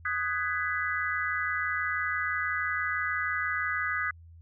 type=chord; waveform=sine; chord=G# minor seventh; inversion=second; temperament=just; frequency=1245.9 / 1495.1 / 1661.2 / 1993.5 Hz; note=D#6 / F#6 / G#6 / B6; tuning=+2 / +18 / 0 / +16 cents; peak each=-33 dBFS; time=0.05-4.11 s; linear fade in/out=5 ms; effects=added 83 Hz sine -48 dBFS peak until 4.41 s